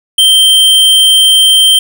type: tone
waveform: square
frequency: 3136 Hz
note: G7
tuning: in tune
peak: -4 dBFS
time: 0.18-1.79 s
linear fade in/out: 5 ms
effects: none